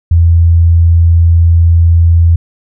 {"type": "tone", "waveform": "sine", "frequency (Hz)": 84, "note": "E2", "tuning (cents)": 33, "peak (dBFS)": -3, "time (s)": [0.11, 2.36], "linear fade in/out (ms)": 5, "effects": []}